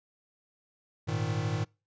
square chord, Ab suspended second, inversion none, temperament equal, 103.83 / 116.54 / 155.56 Hz, Ab2 / Bb2 / Eb3, 0 / 0 / 0 cents, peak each -34 dBFS, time 1.07-1.65 s, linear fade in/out 20 ms, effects noise-tail reverb RT60 0.3 s tail -26 dB re dry + resampled to 16000 Hz

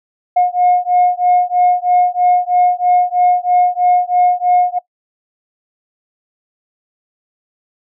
sine beating tone pair, 717 / 720.1 Hz, F5 / F#5, +45 / -47 cents, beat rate 3.1 Hz, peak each -12 dBFS, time 0.36-4.79 s, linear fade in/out 10 ms, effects noise-tail reverb RT60 0.1 s tail -20 dB re dry + tanh soft clip ceiling -4 dBFS

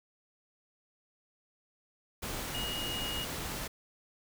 sine tone in noise, 2874 Hz, F7, 49 cents sharp, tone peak -36 dBFS, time 2.54-3.25 s, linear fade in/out 10 ms, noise pink, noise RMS -38 dBFS, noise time 2.22-3.68 s, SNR -1 dB, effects none

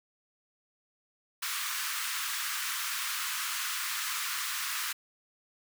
pink high-pass noise, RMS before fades -34 dBFS, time 1.42-4.93 s, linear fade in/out 10 ms, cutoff 1100 Hz, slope 48 dB/octave, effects none

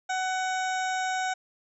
harmonic tone with a mistuned harmonic, 748 Hz, F#5, 19 cents sharp, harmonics 1 / 2 / 3 / 4 / 5 / 7 / 8 / 9 / 10, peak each -28 / -32 / -39 / -45 / -41 / -47 / -47 / -44 / -45 dBFS, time 0.09-1.34 s, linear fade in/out 10 ms, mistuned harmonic 7, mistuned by +79 cents, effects none

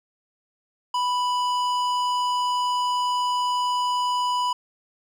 triangle tone with hard clipping, 989 Hz, B5, 2 cents sharp, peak -23 dBFS, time 0.94-4.53 s, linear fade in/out 5 ms, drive 16 dB, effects none

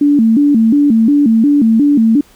sine tone with vibrato, 254.7 Hz, C4, 46 cents flat, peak -6 dBFS, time 0.01-2.21 s, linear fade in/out 5 ms, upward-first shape square, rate 2.8 Hz, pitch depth 220 cents each way, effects pink hiss -46 dBFS RMS until 2.35 s

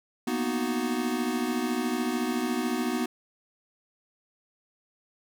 square chord, B major seventh, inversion third, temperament equal, 233.1 / 246.9 / 311.1 / 370 Hz, A#3 / B3 / D#4 / F#4, 0 / 0 / 0 / 0 cents, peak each -35 / -30 / -34 / -34 dBFS, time 0.27-3.06 s, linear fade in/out 5 ms, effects none

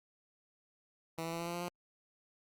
10% pulse tone with pitch steps, 163.7 / 165.7 / 167.72 / 169.77 / 171.84 / 173.94 / 176.06 Hz, E3 / E3 / E3 / F3 / F3 / F3 / F3, -12 / +9 / +30 / -49 / -28 / -7 / +14 cents, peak -29 dBFS, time 1.18-1.684 s, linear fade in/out 2 ms, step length 72 ms, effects Opus 48 kbps

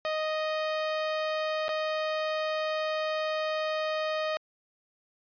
sawtooth tone with dropouts, 622.3 Hz, D#5, in tune, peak -24 dBFS, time 0.05-4.37 s, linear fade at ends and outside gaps 0 ms, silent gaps 1.682-1.691 s, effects resampled to 11025 Hz

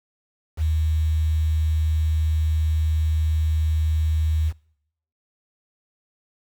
sine tone with quantisation, 78.5 Hz, D#2, 16 cents sharp, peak -18 dBFS, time 0.57-4.53 s, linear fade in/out 50 ms, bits 7, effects noise-tail reverb RT60 0.7 s tail -24 dB re dry

